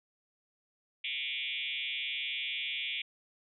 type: tone with frequency modulation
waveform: sine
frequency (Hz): 2850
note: F7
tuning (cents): +34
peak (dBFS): -33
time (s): 1.04-3.02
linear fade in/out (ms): 5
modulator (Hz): 139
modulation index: 4.9
effects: none